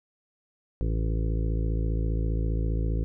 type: harmonic tone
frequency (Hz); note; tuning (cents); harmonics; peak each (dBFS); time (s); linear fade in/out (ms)
55; A1; 0; 1 / 2 / 3 / 5 / 6 / 7 / 8 / 9; -25 / -31 / -35 / -39 / -41 / -42 / -43 / -44; 0.81-3.04; 0
effects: none